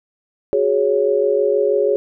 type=chord; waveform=sine; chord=F# suspended second; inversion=none; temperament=just; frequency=370 / 416.2 / 555 Hz; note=F#4 / G#4 / C#5; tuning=0 / +4 / +2 cents; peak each=-21 / -16 / -18 dBFS; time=0.53-1.96 s; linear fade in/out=0 ms; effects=none